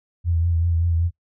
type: tone with vibrato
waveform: sine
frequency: 84.3 Hz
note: E2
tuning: 39 cents sharp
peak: -17 dBFS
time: 0.24-1.11 s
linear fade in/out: 50 ms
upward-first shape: triangle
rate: 5.2 Hz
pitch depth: 49 cents each way
effects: noise-tail reverb RT60 0.1 s tail -21 dB re dry